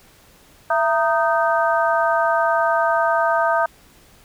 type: harmonic tone with a mistuned harmonic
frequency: 310 Hz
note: D#4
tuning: 6 cents flat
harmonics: 2 / 3 / 4 / 5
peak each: -19 / -21 / -22 / -23 dBFS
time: 0.7-3.66 s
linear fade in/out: 5 ms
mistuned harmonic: 2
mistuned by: +130 cents
effects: pink hiss -51 dBFS RMS until 4.24 s